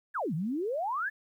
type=exponential two-way sweep; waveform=sine; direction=down then up; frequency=1789 to 146.83 to 1789 Hz; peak=-29 dBFS; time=0.14-1.1 s; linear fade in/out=20 ms; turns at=0.34 s; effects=11-bit